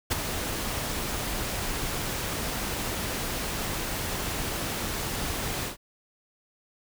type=noise with ADSR envelope; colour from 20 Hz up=pink; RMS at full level=-23 dBFS; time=0.1-5.77 s; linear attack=19 ms; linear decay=18 ms; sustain=-8 dB; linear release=120 ms; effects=none